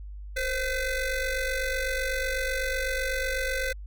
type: ring-modulated tone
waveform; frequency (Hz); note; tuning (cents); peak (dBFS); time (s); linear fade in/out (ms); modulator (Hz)
25% pulse; 503; B4; +32; -20; 0.36-3.73; 10; 1030
effects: added 50 Hz sine -37 dBFS peak until 3.86 s